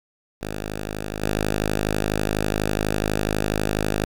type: tone with level steps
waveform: 5% pulse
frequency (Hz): 52.1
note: G#1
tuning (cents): +6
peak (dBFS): -17 / -10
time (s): 0.41-4.05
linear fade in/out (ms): 10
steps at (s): 1.22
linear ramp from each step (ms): 5
effects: 8-bit